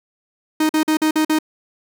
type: tone bursts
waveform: 45% pulse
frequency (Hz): 311.1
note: D#4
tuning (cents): 0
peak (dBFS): -14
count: 6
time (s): 0.6-1.388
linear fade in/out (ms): 5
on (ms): 93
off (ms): 46
effects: none